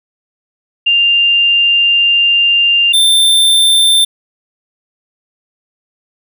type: tone pair in turn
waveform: sine / square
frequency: 2794 / 3568 Hz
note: F7 / A7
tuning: 0 / +23 cents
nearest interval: major third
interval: 423 cents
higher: second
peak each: -7 dBFS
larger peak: neither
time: 0.86-2.93 / 2.93-4.05 s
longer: first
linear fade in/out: 10 ms
effects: none